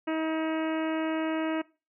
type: harmonic tone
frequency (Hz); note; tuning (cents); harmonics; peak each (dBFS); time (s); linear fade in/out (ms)
318.2; D#4; +39; 1 / 2 / 3 / 4 / 5 / 6 / 7 / 8 / 9; -28 / -34 / -38 / -40 / -42 / -44 / -45 / -46 / -47; 0.07-1.62; 10
effects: noise-tail reverb RT60 0.3 s tail -20 dB re dry